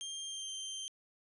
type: tone with pitch glide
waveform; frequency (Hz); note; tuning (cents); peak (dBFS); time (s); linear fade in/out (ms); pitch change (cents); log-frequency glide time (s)
25% pulse; 3189 to 3141; G7 to G7; +29 to +3; -36; 0.01-0.88; 0; -26; 0.27-0.5
effects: resampled to 24000 Hz